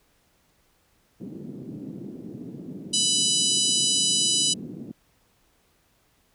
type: band-pass noise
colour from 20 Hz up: white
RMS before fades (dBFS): -38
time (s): 1.2-4.92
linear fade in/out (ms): 10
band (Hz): 150 to 300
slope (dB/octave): 24
type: harmonic tone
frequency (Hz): 992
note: B5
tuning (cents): +7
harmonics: 3 / 4 / 5 / 6 / 7 / 8 / 9 / 10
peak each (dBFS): -26 / -27 / -28 / -29 / -29 / -30 / -31 / -31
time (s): 2.93-4.54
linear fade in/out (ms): 10
effects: pink hiss -65 dBFS RMS until 6.34 s